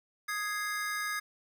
square chord, Ab major, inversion second, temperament equal, 1244.5 / 1661.2 / 2093 Hz, Eb6 / Ab6 / C7, 0 / 0 / 0 cents, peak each -38 / -36 / -39 dBFS, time 0.28-1.2 s, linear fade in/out 10 ms, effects none

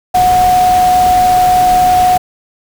sine tone in noise, 731 Hz, F#5, 21 cents flat, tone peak -6 dBFS, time 0.14-2.18 s, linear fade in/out 10 ms, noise pink, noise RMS -21 dBFS, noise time 0.14-2.18 s, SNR +12 dB, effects none

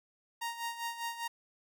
sawtooth tone with tremolo, 932.3 Hz, A#5, in tune, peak -30 dBFS, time 0.41-1.28 s, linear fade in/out 10 ms, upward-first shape sine, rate 5 Hz, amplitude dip 70%, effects none

